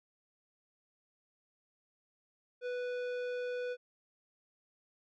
sine tone with tanh clipping, 493.9 Hz, B4, in tune, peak -37 dBFS, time 2.61-3.77 s, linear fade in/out 50 ms, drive 14 dB, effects none

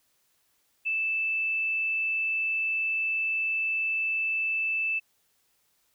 sine tone, 2637 Hz, E7, in tune, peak -25 dBFS, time 0.85-5 s, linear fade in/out 20 ms, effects white hiss -70 dBFS RMS until 5.94 s

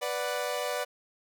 sawtooth chord, B minor, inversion none, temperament equal, 493.9 / 587.3 / 740 Hz, B4 / D5 / F#5, 0 / 0 / 0 cents, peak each -30 / -29 / -33 dBFS, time 0.01-0.85 s, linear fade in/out 20 ms, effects none

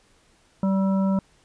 harmonic tone with a mistuned harmonic, 193.2 Hz, G3, 25 cents flat, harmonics 1 / 3 / 5 / 7, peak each -19 / -30 / -34 / -39 dBFS, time 0.63-1.19 s, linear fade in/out 2 ms, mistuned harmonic 7, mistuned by -34 cents, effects pink hiss -60 dBFS RMS until 1.44 s + resampled to 22050 Hz

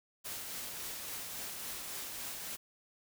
white noise with tremolo, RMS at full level -41 dBFS, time 0.24-2.57 s, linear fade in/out 20 ms, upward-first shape triangle, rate 3.6 Hz, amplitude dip 30%, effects none

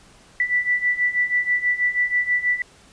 sine beating tone pair, 1966 / 1972.2 Hz, B6 / B6, -8 / -3 cents, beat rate 6.2 Hz, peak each -23 / -20 dBFS, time 0.4-2.62 s, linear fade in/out 2 ms, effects pink hiss -51 dBFS RMS until 2.92 s + resampled to 22050 Hz

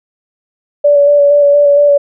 sine tone with vibrato, 576 Hz, D5, 34 cents flat, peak -4 dBFS, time 0.84-1.98 s, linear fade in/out 10 ms, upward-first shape square, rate 4.3 Hz, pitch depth 15 cents each way, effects none

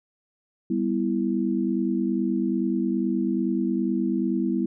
sine chord, E minor, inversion first, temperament just, 197.78 / 247.2 / 329.6 Hz, G3 / B3 / E4, +16 / +2 / 0 cents, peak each -26 dBFS, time 0.7-4.66 s, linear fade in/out 5 ms, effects none

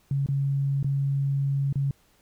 sine tone with dropouts, 138.7 Hz, C#3, 1 cent sharp, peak -22 dBFS, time 0.11-1.91 s, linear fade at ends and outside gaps 2 ms, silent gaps 0.262-0.287 / 0.829-0.844 / 1.727-1.756 s, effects pink hiss -63 dBFS RMS until 2.21 s

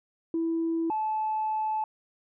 sine tone pair in turn, 329.5 / 867 Hz, E4 / A5, -1 / -26 cents, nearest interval octave + perfect fourth, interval 1675 cents, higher second, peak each -24 / -25 dBFS, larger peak first, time 0.34-0.9 / 0.9-1.84 s, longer second, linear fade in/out 2 ms, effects tanh soft clip ceiling -21 dBFS

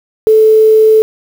sine tone with quantisation, 436.9 Hz, A4, 12 cents flat, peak -3 dBFS, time 0.27-1.02 s, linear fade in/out 0 ms, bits 5, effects none

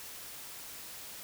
silence, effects white hiss -46 dBFS RMS until 1.23 s

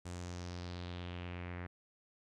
sawtooth tone with low-pass filter sweep, 88.4 Hz, F2, 22 cents sharp, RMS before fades -44 dBFS, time 0.05-1.67 s, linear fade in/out 10 ms, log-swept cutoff 8200 to 1900 Hz, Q 2.8, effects none

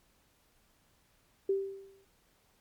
sine tone with exponential decay, 390.5 Hz, G4, 7 cents flat, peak -24 dBFS, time 1.49-2.05 s, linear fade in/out 5 ms, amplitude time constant 120 ms, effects pink hiss -69 dBFS RMS until 2.6 s + MP3 96 kbps

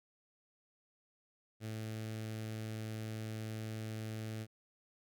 sawtooth tone with notch filter, 109.8 Hz, A2, 3 cents flat, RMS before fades -42 dBFS, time 1.6-4.47 s, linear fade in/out 50 ms, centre 990 Hz, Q 1.4, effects none

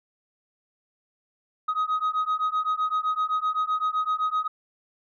sine beating tone pair, 1254 / 1261.8 Hz, D#6 / D#6, +13 / +24 cents, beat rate 7.8 Hz, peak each -24 dBFS, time 1.68-4.48 s, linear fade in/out 10 ms, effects tanh soft clip ceiling -20 dBFS

